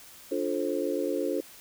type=chord; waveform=sine; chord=D minor seventh; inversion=none; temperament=just; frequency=293.7 / 352.4 / 440.5 / 528.6 Hz; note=D4 / F4 / A4 / C5; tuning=0 / +16 / +2 / +18 cents; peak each=-32 dBFS; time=0.31-1.41 s; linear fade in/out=10 ms; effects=white hiss -50 dBFS RMS until 1.6 s